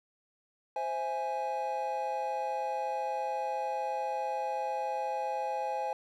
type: chord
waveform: triangle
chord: C augmented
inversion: none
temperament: equal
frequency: 523.3 / 659.3 / 830.6 Hz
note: C5 / E5 / G#5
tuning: 0 / 0 / 0 cents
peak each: -35 / -37 / -31 dBFS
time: 0.76-5.93 s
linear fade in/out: 2 ms
effects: none